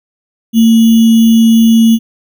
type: tone with sample-and-hold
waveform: sine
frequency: 226.4 Hz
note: A3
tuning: 50 cents sharp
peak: -3 dBFS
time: 0.53-1.99 s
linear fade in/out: 50 ms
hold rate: 3150 Hz
effects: none